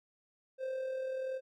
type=tone with amplitude modulation; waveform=triangle; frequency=523.3 Hz; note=C5; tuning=in tune; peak=-31 dBFS; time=0.58-1.41 s; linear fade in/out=50 ms; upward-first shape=sine; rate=40.8 Hz; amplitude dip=40%; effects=none